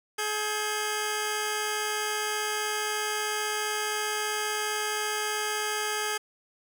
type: tone pair together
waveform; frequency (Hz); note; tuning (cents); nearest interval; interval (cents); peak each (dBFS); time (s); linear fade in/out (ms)
10% pulse; 423.8 / 1600; G#4 / G6; +35 / +35; octave + major seventh; 2300; -21 / -24; 0.18-6.18; 10
effects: none